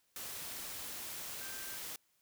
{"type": "tone in noise", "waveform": "sine", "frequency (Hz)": 1568, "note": "G6", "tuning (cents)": 0, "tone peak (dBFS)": -51, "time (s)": [1.41, 1.77], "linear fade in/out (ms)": 2, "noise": "white", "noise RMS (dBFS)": -44, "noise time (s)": [0.16, 1.96], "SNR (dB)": -10, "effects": ["white hiss -75 dBFS RMS until 2.21 s"]}